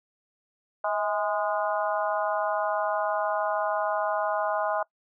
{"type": "harmonic tone with a mistuned harmonic", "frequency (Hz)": 206.2, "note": "G#3", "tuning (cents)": -12, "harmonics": [3, 4, 5, 6, 7], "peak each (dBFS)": [-28, -30, -32, -34, -35], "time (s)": [0.84, 4.83], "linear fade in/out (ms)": 5, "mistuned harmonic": 3, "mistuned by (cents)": 53, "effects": ["noise-tail reverb RT60 0.1 s tail -22 dB re dry"]}